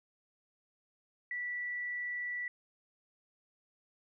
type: tone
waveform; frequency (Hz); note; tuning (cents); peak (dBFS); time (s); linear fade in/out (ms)
sine; 1959; B6; -15; -35; 1.31-2.48; 2
effects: none